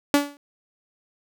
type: tone with exponential decay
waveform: sawtooth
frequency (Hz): 287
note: D4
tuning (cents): -40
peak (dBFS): -8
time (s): 0.14-0.37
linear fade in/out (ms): 0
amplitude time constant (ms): 50
effects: none